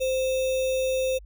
sine tone with sample-and-hold, 521 Hz, C5, 7 cents flat, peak -22 dBFS, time 0-1.19 s, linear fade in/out 20 ms, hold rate 3150 Hz, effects added 50 Hz sine -43 dBFS peak until 1.25 s

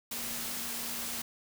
sine tone in noise, 234.7 Hz, A#3, 12 cents sharp, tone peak -48 dBFS, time 0.11-1.22 s, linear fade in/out 5 ms, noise white, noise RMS -37 dBFS, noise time 0.11-1.22 s, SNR -14 dB, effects none

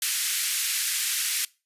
white band-pass noise, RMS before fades -27 dBFS, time 0.02-1.45 s, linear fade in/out 2 ms, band 1700 to 13000 Hz, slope 24 dB/octave, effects noise-tail reverb RT60 0.3 s tail -23 dB re dry + resampled to 32000 Hz

